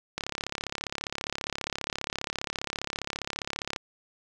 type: click train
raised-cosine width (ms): 0.2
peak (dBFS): -13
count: 126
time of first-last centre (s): 0.18-3.762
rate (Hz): 34.9
effects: none